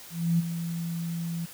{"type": "tone with ADSR envelope", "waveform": "sine", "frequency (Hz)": 168.3, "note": "E3", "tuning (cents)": 36, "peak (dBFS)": -19, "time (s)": [0.1, 1.46], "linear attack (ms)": 290, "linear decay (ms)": 23, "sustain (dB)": -10, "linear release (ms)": 13, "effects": ["white hiss -46 dBFS RMS until 1.53 s"]}